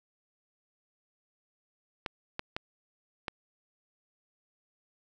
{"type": "clicks", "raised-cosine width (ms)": 0.3, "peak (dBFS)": -17, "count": 4, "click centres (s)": [2.062, 2.394, 2.565, 3.282], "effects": []}